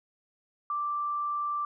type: tone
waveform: sine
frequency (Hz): 1174.7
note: D6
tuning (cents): 0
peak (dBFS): -28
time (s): 0.7-1.65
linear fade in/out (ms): 2
effects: none